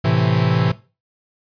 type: chord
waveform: 45% pulse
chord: A minor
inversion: none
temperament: equal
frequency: 110 / 130.81 / 164.81 Hz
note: A2 / C3 / E3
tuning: 0 / 0 / 0 cents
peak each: -19 dBFS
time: 0.04-0.72 s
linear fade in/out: 10 ms
effects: noise-tail reverb RT60 0.3 s tail -17 dB re dry + resampled to 11025 Hz